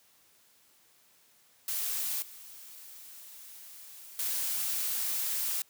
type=noise with level steps; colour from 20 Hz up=blue; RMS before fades=-33 / -49 / -32 dBFS; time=1.68-5.62 s; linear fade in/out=2 ms; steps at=2.22 / 4.19 s; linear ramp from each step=2 ms; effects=white hiss -64 dBFS RMS until 5.69 s + high-pass 80 Hz 12 dB/octave